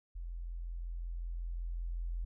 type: tone with level ramp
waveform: sine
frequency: 42.69 Hz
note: F1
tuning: 39 cents flat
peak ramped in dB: -39 to -34 dBFS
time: 0.15-2.25 s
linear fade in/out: 10 ms
effects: none